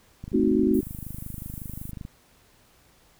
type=click train; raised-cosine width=5 ms; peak=-24 dBFS; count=47; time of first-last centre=0.24-2.051 s; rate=25.4 Hz
type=chord; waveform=sine; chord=A diminished seventh; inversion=none; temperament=equal; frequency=220 / 261.6 / 311.1 / 370 Hz; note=A3 / C4 / Eb4 / Gb4; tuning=0 / 0 / 0 / 0 cents; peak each=-24 dBFS; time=0.33-0.81 s; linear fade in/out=10 ms
type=high-pass noise; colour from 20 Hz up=white; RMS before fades=-44 dBFS; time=0.74-1.91 s; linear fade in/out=0 ms; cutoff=9700 Hz; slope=24 dB/octave
effects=pink hiss -59 dBFS RMS until 3.19 s